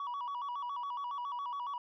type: tone with vibrato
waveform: sine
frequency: 1046.5 Hz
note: C6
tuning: in tune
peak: -33 dBFS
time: 0-1.78 s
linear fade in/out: 2 ms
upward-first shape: square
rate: 7.2 Hz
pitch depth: 130 cents each way
effects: tanh soft clip ceiling -35 dBFS